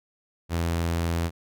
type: tone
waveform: sawtooth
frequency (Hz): 84.1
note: E2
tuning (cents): +35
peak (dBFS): -20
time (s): 0.49-1.31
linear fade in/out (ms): 50
effects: none